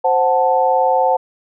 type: chord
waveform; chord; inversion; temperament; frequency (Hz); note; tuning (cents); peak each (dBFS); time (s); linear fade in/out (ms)
sine; F# diminished; second; equal; 523.3 / 740 / 880; C5 / F#5 / A5; 0 / 0 / 0; -16; 0.04-1.17; 10
effects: none